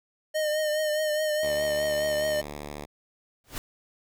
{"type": "tone with vibrato", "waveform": "square", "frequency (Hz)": 612, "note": "D#5", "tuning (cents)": -29, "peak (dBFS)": -25, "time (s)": [0.34, 2.42], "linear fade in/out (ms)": 20, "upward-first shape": "triangle", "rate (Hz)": 4.8, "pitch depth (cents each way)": 39}
{"type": "tone", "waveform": "5% pulse", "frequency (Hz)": 73.42, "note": "D2", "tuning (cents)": 0, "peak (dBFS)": -25, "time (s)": [1.42, 2.86], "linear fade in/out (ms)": 20}
{"type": "noise with exponential growth", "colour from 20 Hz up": "pink", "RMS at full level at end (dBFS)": -30, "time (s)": [3.44, 3.58], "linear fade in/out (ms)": 1, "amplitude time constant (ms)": 30}
{"effects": []}